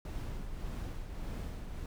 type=noise with tremolo; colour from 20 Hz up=brown; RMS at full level=-37 dBFS; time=0.05-1.86 s; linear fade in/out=2 ms; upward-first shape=triangle; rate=1.7 Hz; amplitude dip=50%; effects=none

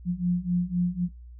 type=beating tone pair; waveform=sine; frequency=175.1 / 179 Hz; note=F3 / F3; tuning=+5 / +43 cents; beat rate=3.9 Hz; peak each=-27 / -25 dBFS; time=0.05-1.09 s; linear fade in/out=50 ms; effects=noise-tail reverb RT60 0.2 s tail -24 dB re dry + added 60 Hz sine -42 dBFS peak until 1.39 s

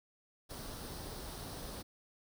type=noise with comb filter; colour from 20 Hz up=pink; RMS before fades=-45 dBFS; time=0.49-1.83 s; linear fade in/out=20 ms; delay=0.21 ms; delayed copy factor=+0.5; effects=none

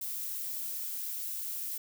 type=noise; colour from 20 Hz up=violet; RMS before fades=-37 dBFS; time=0.01-1.78 s; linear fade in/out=5 ms; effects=none

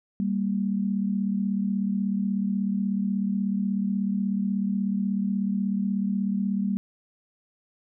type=tone pair together; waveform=sine; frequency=196.4 / 232.8 Hz; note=G3 / A#3; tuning=+4 / -2 cents; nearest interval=minor third; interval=294 cents; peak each=-24 / -29 dBFS; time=0.2-6.77 s; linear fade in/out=0 ms; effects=none

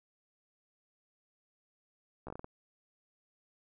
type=slowing click train; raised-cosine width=1 ms; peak=-29 dBFS; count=7; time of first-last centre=2.27-2.444 s; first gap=14 ms; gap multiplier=1.29; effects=none

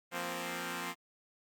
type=chord; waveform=5% pulse; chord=F suspended fourth; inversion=none; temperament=equal; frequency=174.61 / 233.1 / 261.6 Hz; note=F3 / Bb3 / C4; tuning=0 / 0 / 0 cents; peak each=-29 / -32 / -29 dBFS; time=0.11-0.95 s; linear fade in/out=50 ms; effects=Opus 48 kbps

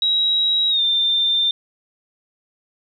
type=tone with pitch glide; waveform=sine; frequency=3845 to 3588 Hz; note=B7 to A7; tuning=-47 to +33 cents; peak=-15 dBFS; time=0.02-1.51 s; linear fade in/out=2 ms; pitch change=-120 cents; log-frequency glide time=0.69-0.82 s; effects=9-bit

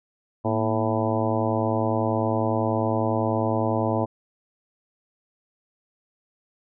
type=harmonic tone with a mistuned harmonic; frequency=110 Hz; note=A2; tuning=in tune; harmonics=1 / 2 / 3 / 4 / 5 / 6 / 7 / 8 / 9; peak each=-27 / -28 / -29 / -31 / -29 / -29 / -32 / -32 / -33 dBFS; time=0.44-4.06 s; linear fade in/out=20 ms; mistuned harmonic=2; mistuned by=+90 cents; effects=none

